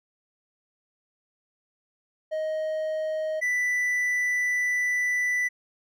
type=tone pair in turn; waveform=triangle; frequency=626 / 1980 Hz; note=D#5 / B6; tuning=+10 / +4 cents; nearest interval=octave + minor sixth; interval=1994 cents; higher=second; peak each=-24 / -21 dBFS; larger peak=second; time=2.31-3.41 / 3.41-5.49 s; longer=second; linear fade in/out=20 ms; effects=none